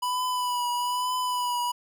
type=tone with vibrato; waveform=square; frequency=987.8 Hz; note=B5; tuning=in tune; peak=-26 dBFS; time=0.02-1.72 s; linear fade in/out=10 ms; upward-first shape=triangle; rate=1.1 Hz; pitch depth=35 cents each way; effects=none